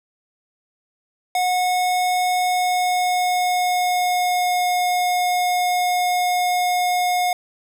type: tone with pitch glide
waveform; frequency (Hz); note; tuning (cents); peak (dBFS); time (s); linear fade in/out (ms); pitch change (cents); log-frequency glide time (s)
square; 728 to 720.5; F#5 to F#5; -28 to -46; -18; 1.35-7.33; 2; -18; 2.38-4.62
effects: none